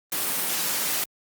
white high-pass noise, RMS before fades -26 dBFS, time 0.12-1.04 s, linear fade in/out 2 ms, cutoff 130 Hz, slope 24 dB/octave, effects Opus 32 kbps

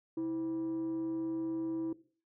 sine tone with frequency modulation, 325.5 Hz, E4, 22 cents flat, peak -30 dBFS, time 0.17-1.93 s, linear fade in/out 5 ms, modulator 193 Hz, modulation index 0.2, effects noise-tail reverb RT60 0.4 s tail -17 dB re dry + tanh soft clip ceiling -31 dBFS

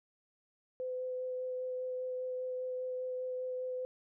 sine tone with vibrato, 508 Hz, B4, 49 cents sharp, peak -35 dBFS, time 0.8-3.85 s, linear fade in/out 0 ms, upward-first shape sine, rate 5 Hz, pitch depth 9 cents each way, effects none

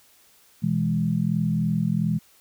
sine chord, E major, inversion second, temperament equal, 123.47 / 164.81 / 207.7 Hz, B2 / E3 / G#3, 0 / 0 / 0 cents, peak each -28 / -23 / -25 dBFS, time 0.62-2.19 s, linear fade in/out 20 ms, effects white hiss -57 dBFS RMS until 2.4 s

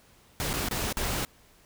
pink noise with dropouts, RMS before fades -30 dBFS, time 0.4-1.25 s, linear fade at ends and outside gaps 0 ms, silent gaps 0.531-0.538 / 0.686-0.711 / 0.926-0.97 s, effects pink hiss -59 dBFS RMS until 1.65 s

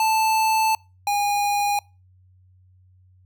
square tone pair in turn, 880 / 817.6 Hz, A5 / G#5, 0 / -27 cents, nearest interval minor second, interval 127 cents, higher first, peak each -18 / -20 dBFS, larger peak first, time 0-0.75 / 1.07-1.79 s, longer first, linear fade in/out 2 ms, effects noise-tail reverb RT60 0.3 s tail -26 dB re dry + added 92 Hz sine -52 dBFS peak until 3.25 s

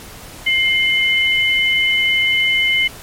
sine tone pair together, 2113 / 3002 Hz, C7 / F#7, +16 / +24 cents, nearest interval tritone, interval 608 cents, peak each -14 / -17 dBFS, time 0.46-2.88 s, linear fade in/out 10 ms, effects pink hiss -36 dBFS RMS until 3.02 s + MP3 64 kbps

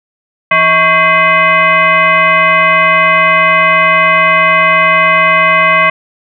sine tone with frequency modulation, 1581 Hz, G6, 14 cents sharp, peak -5 dBFS, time 0.51-5.9 s, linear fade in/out 5 ms, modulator 471 Hz, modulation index 1.9, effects none

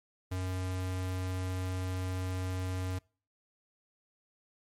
square tone, 92.5 Hz, F#2, in tune, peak -33 dBFS, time 0.31-2.99 s, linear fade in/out 10 ms, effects noise-tail reverb RT60 0.4 s tail -25 dB re dry + MP3 64 kbps

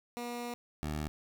15% pulse tone pair in turn, 240.4 / 75.72 Hz, B3 / D#2, -46 / -47 cents, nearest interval octave + minor sixth, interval 2001 cents, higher first, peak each -31 / -28 dBFS, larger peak second, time 0.17-0.54 / 0.83-1.08 s, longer first, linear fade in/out 0 ms, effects none

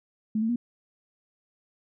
sine tone with pitch steps, 216.5 / 224 / 239.7 Hz, A3 / A3 / A#3, -28 / +31 / +48 cents, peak -23 dBFS, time 0.35-0.56 s, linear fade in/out 5 ms, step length 70 ms, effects none

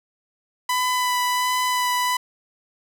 sawtooth tone with vibrato, 997 Hz, B5, 16 cents sharp, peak -16 dBFS, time 0.69-2.17 s, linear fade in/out 5 ms, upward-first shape sine, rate 1.4 Hz, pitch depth 12 cents each way, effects none

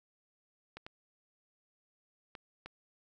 clicks, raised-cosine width 0.3 ms, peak -29 dBFS, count 4, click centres 0.77 / 0.865 / 2.352 / 2.66 s, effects none

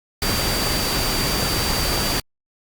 sine tone in noise, 4661 Hz, D8, 14 cents flat, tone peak -26 dBFS, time 0.22-2.2 s, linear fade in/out 2 ms, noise pink, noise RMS -22 dBFS, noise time 0.22-2.2 s, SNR -7 dB, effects Opus 48 kbps

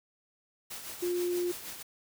white noise with tremolo, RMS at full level -40 dBFS, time 0.7-1.83 s, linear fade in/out 10 ms, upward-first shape triangle, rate 6.3 Hz, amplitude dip 55%
sine tone, 353.6 Hz, F4, 22 cents sharp, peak -28 dBFS, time 1.02-1.52 s, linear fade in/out 10 ms
effects none

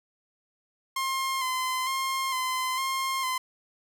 sawtooth tone with vibrato, 1046.5 Hz, C6, in tune, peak -23 dBFS, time 0.96-3.38 s, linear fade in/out 5 ms, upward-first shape square, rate 1.1 Hz, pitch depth 29 cents each way, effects none

